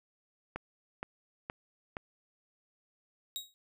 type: click train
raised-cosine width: 0.5 ms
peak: -22 dBFS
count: 4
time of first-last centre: 0.56-1.968 s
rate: 2.13 Hz
type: tone with exponential decay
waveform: sawtooth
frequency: 3800 Hz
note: A#7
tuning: 33 cents sharp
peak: -30 dBFS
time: 3.36-3.54 s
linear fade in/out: 0 ms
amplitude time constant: 39 ms
effects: none